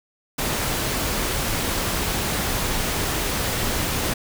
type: noise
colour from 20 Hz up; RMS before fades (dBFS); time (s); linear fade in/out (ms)
pink; -24; 0.38-4.14; 10
effects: none